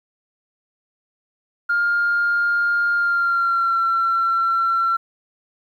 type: tone with pitch glide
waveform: sine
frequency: 1408 to 1354.6 Hz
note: F6 to E6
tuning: +14 to +47 cents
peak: -15 dBFS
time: 1.69-4.97 s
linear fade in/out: 10 ms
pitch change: -67 cents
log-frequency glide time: 2.93-3.81 s
effects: tanh soft clip ceiling -12 dBFS + 9-bit